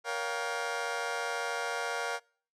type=chord; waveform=20% pulse; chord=G half-diminished seventh; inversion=first; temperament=just; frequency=470.4 / 564.5 / 705.6 / 784 Hz; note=Bb4 / Db5 / F5 / G5; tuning=+16 / +31 / +18 / 0 cents; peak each=-32 / -34 / -32 / -35 dBFS; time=0.04-2.2 s; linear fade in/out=50 ms; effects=noise-tail reverb RT60 0.5 s tail -26 dB re dry + low-pass 8000 Hz 12 dB/octave